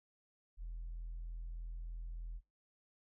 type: tone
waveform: sine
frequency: 41.64 Hz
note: E1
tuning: 18 cents sharp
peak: -40 dBFS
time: 0.57-2.41 s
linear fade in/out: 50 ms
effects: noise-tail reverb RT60 0.2 s tail -22 dB re dry + tanh soft clip ceiling -39 dBFS